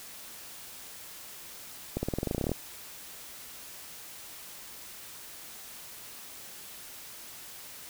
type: accelerating click train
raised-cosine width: 2 ms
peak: -16 dBFS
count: 15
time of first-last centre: 1.97-2.517 s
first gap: 60 ms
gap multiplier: 0.93
effects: white hiss -46 dBFS RMS until 7.89 s